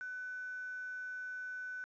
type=tone with quantisation; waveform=sine; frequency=1500 Hz; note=F#6; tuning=23 cents sharp; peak=-40 dBFS; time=0.01-1.84 s; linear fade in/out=0 ms; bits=10; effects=resampled to 16000 Hz